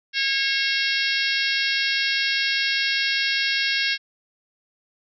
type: harmonic tone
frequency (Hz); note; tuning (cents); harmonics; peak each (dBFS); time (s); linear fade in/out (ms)
545; C#5; -29; 3 / 4 / 5 / 6 / 7 / 8 / 9 / 10; -26 / -27 / -28 / -29 / -29 / -30 / -31 / -31; 0.13-3.98; 50
effects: none